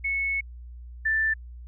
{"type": "tone pair in turn", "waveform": "sine", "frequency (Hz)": [2202, 1768.6], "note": ["C#7", "A6"], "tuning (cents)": [-12, 8], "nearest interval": "major third", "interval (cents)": 380, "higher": "first", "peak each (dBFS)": [-24, -21], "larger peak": "second", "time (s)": [[0.04, 0.41], [1.05, 1.34]], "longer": "first", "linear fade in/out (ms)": 10, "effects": ["added 60 Hz sine -39 dBFS peak until 1.67 s"]}